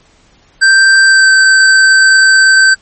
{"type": "tone with pitch glide", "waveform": "square", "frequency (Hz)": [1568, 1549.1], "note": ["G6", "G6"], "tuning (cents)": [0, -21], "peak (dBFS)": -4, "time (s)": [0.61, 2.75], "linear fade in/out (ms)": 20, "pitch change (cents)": -21, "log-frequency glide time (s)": [1.05, 1.29], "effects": ["pink hiss -48 dBFS RMS until 2.81 s", "MP3 32 kbps"]}